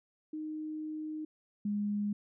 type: tone pair in turn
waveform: sine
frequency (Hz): 309.3 / 206.1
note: D#4 / G#3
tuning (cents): -10 / -13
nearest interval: perfect fifth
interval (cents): 703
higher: first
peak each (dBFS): -36 / -30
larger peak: second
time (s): 0.33-1.25 / 1.65-2.13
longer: first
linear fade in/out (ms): 5
effects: none